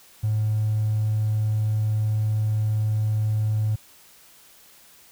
triangle tone with hard clipping, 107.7 Hz, A2, 37 cents flat, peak -20 dBFS, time 0.23-3.76 s, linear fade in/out 10 ms, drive 3 dB, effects white hiss -52 dBFS RMS until 5.11 s

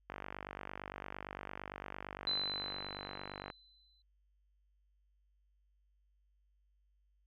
click train, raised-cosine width 0.5 ms, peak -27 dBFS, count 167, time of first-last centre 0.1-3.502 s, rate 48.8 Hz
sine tone with exponential decay, 4034 Hz, B7, 36 cents sharp, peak -31 dBFS, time 2.27-4.02 s, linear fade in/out 2 ms, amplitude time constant 380 ms
effects added 50 Hz sine -70 dBFS peak until 7.26 s

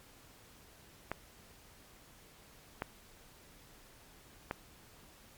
clicks, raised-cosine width 0.5 ms, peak -20 dBFS, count 3, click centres 1.116 / 2.821 / 4.511 s, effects pink hiss -59 dBFS RMS until 5.37 s + MP3 96 kbps

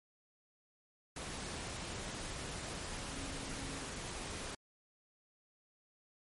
sine tone in noise, 271.5 Hz, C#4, 36 cents flat, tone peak -49 dBFS, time 3.08-3.84 s, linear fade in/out 5 ms, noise pink, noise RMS -43 dBFS, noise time 1.16-4.55 s, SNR -9 dB, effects MP3 48 kbps

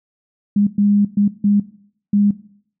sine tone bursts at uneven times, 204.1 Hz, G#3, 30 cents flat, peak -11 dBFS, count 5, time 0.56-0.67 / 0.78-1.05 / 1.17-1.28 / 1.44-1.6 / 2.13-2.31 s, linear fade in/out 5 ms, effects noise-tail reverb RT60 0.6 s tail -17 dB re dry

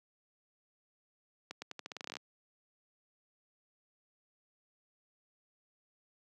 accelerating click train, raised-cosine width 0.2 ms, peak -24 dBFS, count 15, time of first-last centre 1.51-2.168 s, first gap 110 ms, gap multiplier 0.85, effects high-pass 200 Hz 12 dB/octave

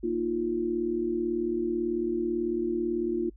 sine chord, Bb suspended fourth, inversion none, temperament equal, 233.1 / 311.1 / 349.2 Hz, Bb3 / Eb4 / F4, 0 / 0 / 0 cents, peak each -33 / -33 / -27 dBFS, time 0.03-3.3 s, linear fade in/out 10 ms, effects noise-tail reverb RT60 0.1 s tail -24 dB re dry + added 50 Hz sine -48 dBFS peak until 3.36 s

